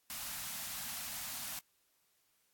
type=band-stop noise; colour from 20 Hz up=white; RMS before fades=-42 dBFS; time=0.1-1.59 s; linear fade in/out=0 ms; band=270 to 620 Hz; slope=48 dB/octave; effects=white hiss -75 dBFS RMS until 2.53 s + AAC 64 kbps